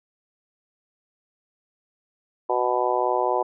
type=harmonic tone; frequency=124.1 Hz; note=B2; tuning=9 cents sharp; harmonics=3 / 4 / 5 / 6 / 7 / 8; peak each=-27 / -27 / -27 / -27 / -27 / -27 dBFS; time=2.49-3.43 s; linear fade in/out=10 ms; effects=none